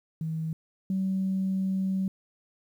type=tone pair in turn; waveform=sine; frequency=160.2 / 190.51 Hz; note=E3 / G3; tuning=-49 / -49 cents; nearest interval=minor third; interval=300 cents; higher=second; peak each=-28 / -24 dBFS; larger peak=second; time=0.21-0.53 / 0.9-2.08 s; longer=second; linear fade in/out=2 ms; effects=tanh soft clip ceiling -20 dBFS + 10-bit